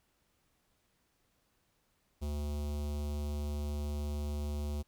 square tone with notch filter, 73.42 Hz, D2, in tune, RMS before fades -36 dBFS, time 2.21-4.83 s, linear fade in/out 20 ms, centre 1700 Hz, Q 0.63, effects pink hiss -75 dBFS RMS until 4.87 s

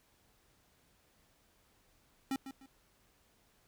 square tone with echo, 268.8 Hz, C4, 47 cents sharp, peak -33 dBFS, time 2.31-2.36 s, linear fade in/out 2 ms, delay 150 ms, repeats 2, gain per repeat -11 dB, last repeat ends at 2.66 s, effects pink hiss -70 dBFS RMS until 3.67 s

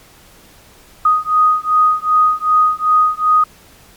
sine beating tone pair, 1244.5 / 1247.1 Hz, D#6 / D#6, 0 / +4 cents, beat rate 2.6 Hz, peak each -13 dBFS, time 1.05-3.44 s, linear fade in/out 5 ms, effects pink hiss -45 dBFS RMS until 3.96 s + MP3 96 kbps

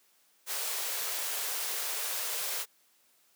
white high-pass noise, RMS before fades -34 dBFS, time 0.46-2.66 s, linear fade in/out 50 ms, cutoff 380 Hz, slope 96 dB/octave, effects white hiss -67 dBFS RMS until 3.35 s + high-pass 200 Hz 12 dB/octave

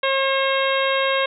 harmonic tone, 539 Hz, C#5, 49 cents flat, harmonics 1 / 2 / 3 / 4 / 5 / 6 / 7, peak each -21 / -24 / -26 / -27 / -28 / -29 / -29 dBFS, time 0.03-1.26 s, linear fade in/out 5 ms, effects none

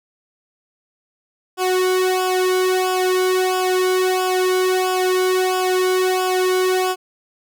sawtooth tone with flanger, 370 Hz, F#4, in tune, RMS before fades -18 dBFS, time 1.57-6.96 s, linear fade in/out 50 ms, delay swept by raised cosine 0.48 to 1.58 ms, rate 1.5 Hz, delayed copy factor -0.95, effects none

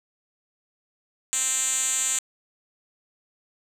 5% pulse tone with band-pass filter, 261.6 Hz, C4, in tune, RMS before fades -25 dBFS, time 1.33-2.19 s, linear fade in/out 0 ms, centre 7400 Hz, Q 4.3, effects 8-bit

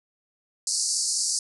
pink band-pass noise, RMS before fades -26 dBFS, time 0.67-1.39 s, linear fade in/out 2 ms, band 4500 to 10000 Hz, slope 96 dB/octave, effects none

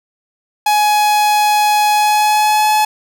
45% pulse tone with pitch glide, 840 to 853.7 Hz, G#5 to G#5, +19 to +47 cents, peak -10 dBFS, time 0.66-2.85 s, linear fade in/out 5 ms, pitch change +28 cents, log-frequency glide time 1.92-2.72 s, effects none

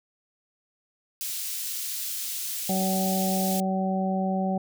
white high-pass noise, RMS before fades -32 dBFS, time 1.21-3.6 s, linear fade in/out 0 ms, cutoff 3400 Hz, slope 12 dB/octave
harmonic tone, 189.8 Hz, F#3, 44 cents sharp, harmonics 1 / 2 / 3 / 4, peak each -25 / -36 / -32 / -30 dBFS, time 2.69-4.58 s, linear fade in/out 5 ms
effects none

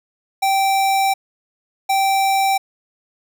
square tone pair in turn, 779 / 779 Hz, G5 / G5, -11 / -11 cents, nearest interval unison, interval 0 cents, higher neither, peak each -15 dBFS, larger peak neither, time 0.42-1.14 / 1.89-2.58 s, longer first, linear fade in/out 10 ms, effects none

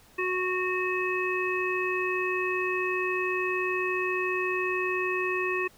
harmonic tone, 367.4 Hz, F#4, 12 cents flat, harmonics 1 / 3 / 5 / 7, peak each -29 / -33 / -33 / -31 dBFS, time 0.18-5.68 s, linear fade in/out 10 ms, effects pink hiss -57 dBFS RMS until 5.77 s

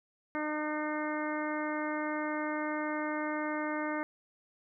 harmonic tone, 303.6 Hz, D#4, 42 cents flat, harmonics 1 / 2 / 3 / 4 / 5 / 6 / 7, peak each -35 / -38 / -40 / -41 / -42 / -43 / -43 dBFS, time 0.35-4.03 s, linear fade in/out 0 ms, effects none

